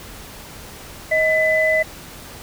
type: tone pair together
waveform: sine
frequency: 631.2 / 2004 Hz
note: D#5 / B6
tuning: +25 / +25 cents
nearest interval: octave + minor sixth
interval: 2000 cents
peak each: -17 dBFS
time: 1.11-1.83 s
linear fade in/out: 10 ms
effects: pink hiss -38 dBFS RMS until 2.42 s